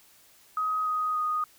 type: tone with pitch steps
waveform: sine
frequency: 1261 / 1250.1 / 1239.3 Hz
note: D#6 / D#6 / D#6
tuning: +23 / +8 / -7 cents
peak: -25 dBFS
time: 0.57-1.44 s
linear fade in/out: 2 ms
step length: 290 ms
effects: white hiss -58 dBFS RMS until 1.58 s